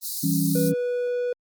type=high-pass noise; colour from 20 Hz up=white; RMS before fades=-30 dBFS; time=0.01-0.72 s; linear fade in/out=50 ms; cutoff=3900 Hz; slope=96 dB/octave
type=chord; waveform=sine; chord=C# diminished; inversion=first; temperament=equal; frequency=164.81 / 196 / 277.2 Hz; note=E3 / G3 / C#4; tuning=0 / 0 / 0 cents; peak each=-23 / -27 / -24 dBFS; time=0.23-0.74 s; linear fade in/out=10 ms
type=tone; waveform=triangle; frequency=490 Hz; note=B4; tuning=14 cents flat; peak=-21 dBFS; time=0.55-1.33 s; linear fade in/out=5 ms
effects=Opus 32 kbps